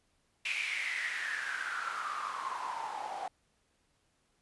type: noise with band-pass filter sweep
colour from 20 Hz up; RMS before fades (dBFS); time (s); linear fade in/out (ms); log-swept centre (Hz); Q
white; -37; 0.45-3.28; 5; 2500 to 750; 8.4
effects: pink hiss -74 dBFS RMS until 4.41 s + resampled to 24000 Hz